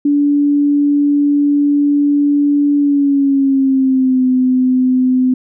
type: tone with pitch glide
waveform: sine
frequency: 288.5 to 255.5 Hz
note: D4 to C4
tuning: -31 to -41 cents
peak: -9 dBFS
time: 0.05-5.34 s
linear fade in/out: 5 ms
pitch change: -210 cents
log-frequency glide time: 2.77-4.25 s
effects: none